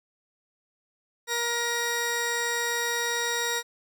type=tone pair together; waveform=15% pulse; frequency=472.8 / 1891 Hz; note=A#4 / A#6; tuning=+24 / +24 cents; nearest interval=2 octaves; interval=2400 cents; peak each=-23 dBFS; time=1.27-3.63 s; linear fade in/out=50 ms; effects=none